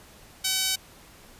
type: tone with high-pass filter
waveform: sawtooth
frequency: 759 Hz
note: F#5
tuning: 44 cents sharp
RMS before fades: -26 dBFS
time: 0.44-0.76 s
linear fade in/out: 10 ms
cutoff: 3800 Hz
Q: 1
effects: pink hiss -51 dBFS RMS until 1.39 s + resampled to 32000 Hz